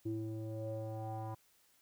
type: tone with low-pass filter sweep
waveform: square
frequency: 110 Hz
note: A2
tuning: in tune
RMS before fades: -41 dBFS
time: 0.05-1.35 s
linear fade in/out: 10 ms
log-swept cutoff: 330 to 930 Hz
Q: 5.9
effects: white hiss -70 dBFS RMS until 1.81 s